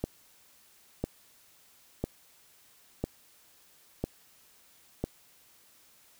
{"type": "click train", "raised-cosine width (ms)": 2, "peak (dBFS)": -16, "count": 6, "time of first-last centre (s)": [0.04, 5.04], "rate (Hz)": 1, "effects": ["white hiss -61 dBFS RMS until 6.19 s"]}